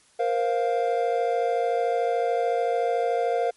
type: chord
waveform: triangle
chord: Bb suspended second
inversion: none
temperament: equal with one note detuned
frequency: 469.7 / 523.3 / 698.5 Hz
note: Bb4 / C5 / F5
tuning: +13 / 0 / 0 cents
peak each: -23 / -26 / -23 dBFS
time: 0.19-3.51 s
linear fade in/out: 10 ms
effects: white hiss -59 dBFS RMS until 3.56 s + MP3 48 kbps